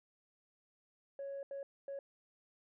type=tone bursts at uneven times; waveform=sine; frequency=554.4 Hz; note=C#5; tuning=in tune; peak=-39 dBFS; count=3; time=1.19-1.43 / 1.51-1.63 / 1.88-1.99 s; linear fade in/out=2 ms; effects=tanh soft clip ceiling -38 dBFS